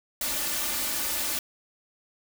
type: noise with comb filter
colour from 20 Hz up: white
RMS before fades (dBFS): -29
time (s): 0.21-1.39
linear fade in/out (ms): 2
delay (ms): 3.4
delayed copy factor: +0.8
effects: none